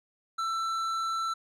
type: tone with tanh clipping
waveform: sine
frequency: 1334 Hz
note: E6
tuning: 20 cents sharp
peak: -30 dBFS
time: 0.38-1.34 s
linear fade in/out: 10 ms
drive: 11 dB
effects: none